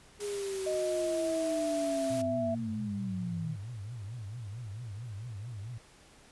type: linear sweep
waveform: sine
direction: down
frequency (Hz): 415 to 153.1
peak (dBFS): -33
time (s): 0.19-3.57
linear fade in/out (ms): 50
type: noise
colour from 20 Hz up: white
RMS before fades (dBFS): -43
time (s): 0.2-2.22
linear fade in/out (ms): 5
type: tone with pitch glide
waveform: sine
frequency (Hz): 622.3 to 663.1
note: D#5 to E5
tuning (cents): 0 to +10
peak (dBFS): -30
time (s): 0.66-2.55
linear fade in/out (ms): 10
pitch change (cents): +110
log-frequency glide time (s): 0.86-1.65
type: tone with vibrato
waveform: sine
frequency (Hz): 110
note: A2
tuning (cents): 0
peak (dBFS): -38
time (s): 2.1-5.78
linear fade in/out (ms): 5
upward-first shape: triangle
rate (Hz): 4.5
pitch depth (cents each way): 260
effects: pink hiss -58 dBFS RMS until 6.31 s + resampled to 24000 Hz